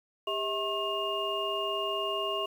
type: tone cluster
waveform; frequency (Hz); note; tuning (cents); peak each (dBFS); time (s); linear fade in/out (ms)
sine; 400.1 / 645 / 1081 / 2825; G4 / E5 / C#6 / F7; +35 / -38 / -44 / +19; -35 / -35 / -34 / -34; 0.27-2.46; 5
effects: 9-bit